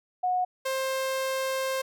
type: tone pair in turn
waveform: sine / sawtooth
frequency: 730 / 528.7 Hz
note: F#5 / C5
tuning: -24 / +18 cents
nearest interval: tritone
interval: 558 cents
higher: first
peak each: -23 dBFS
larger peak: neither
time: 0.23-0.45 / 0.65-1.82 s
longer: second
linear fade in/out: 10 ms
effects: none